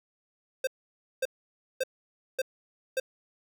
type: tone bursts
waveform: square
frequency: 523.3 Hz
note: C5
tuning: in tune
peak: -26 dBFS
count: 5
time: 0.64-3 s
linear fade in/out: 5 ms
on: 32 ms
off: 550 ms
effects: none